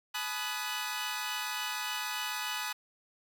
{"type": "chord", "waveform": "15% pulse", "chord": "G# minor seventh", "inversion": "none", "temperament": "equal with one note detuned", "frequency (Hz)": [852, 987.8, 1244.5, 1480], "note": ["G#5", "B5", "D#6", "F#6"], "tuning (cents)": [44, 0, 0, 0], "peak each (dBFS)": -33, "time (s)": [0.14, 2.73], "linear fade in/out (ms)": 10, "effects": []}